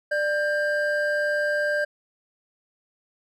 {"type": "tone pair together", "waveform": "triangle", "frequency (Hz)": [593, 1590.5], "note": ["D5", "G6"], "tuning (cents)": [17, 25], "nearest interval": "octave + perfect fourth", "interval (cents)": 1708, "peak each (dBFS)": [-22, -23], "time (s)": [0.11, 1.85], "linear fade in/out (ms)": 10, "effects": []}